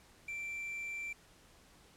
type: tone with quantisation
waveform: triangle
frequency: 2347 Hz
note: D7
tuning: 2 cents flat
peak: -37 dBFS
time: 0.28-1.13 s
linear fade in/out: 5 ms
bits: 10
effects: pink hiss -62 dBFS RMS until 1.96 s + low-pass 11000 Hz 12 dB/octave